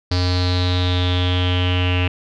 square tone with low-pass filter sweep, 90.1 Hz, F#2, 45 cents flat, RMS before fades -18 dBFS, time 0.11-2.08 s, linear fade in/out 5 ms, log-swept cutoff 4600 to 2700 Hz, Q 7.9, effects none

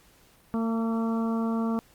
harmonic tone with a mistuned harmonic, 226.5 Hz, A#3, 50 cents flat, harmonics 1 / 2 / 3 / 4 / 5 / 6, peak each -25 / -35 / -38 / -40 / -38 / -44 dBFS, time 0.54-1.79 s, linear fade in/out 0 ms, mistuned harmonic 5, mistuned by +23 cents, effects pink hiss -59 dBFS RMS until 1.94 s + Opus 48 kbps

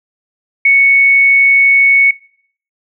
sine tone, 2217 Hz, C#7, in tune, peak -5 dBFS, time 0.65-2.11 s, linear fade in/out 5 ms, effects noise-tail reverb RT60 0.6 s tail -23 dB re dry

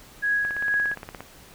sine tone with tremolo, 1661.2 Hz, G#6, in tune, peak -19 dBFS, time 0.22-0.95 s, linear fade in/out 20 ms, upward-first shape triangle, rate 2.3 Hz, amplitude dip 65%
click train, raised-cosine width 0.5 ms, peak -21 dBFS, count 14, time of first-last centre 0.45-1.206 s, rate 17.2 Hz
effects pink hiss -49 dBFS RMS until 1.54 s

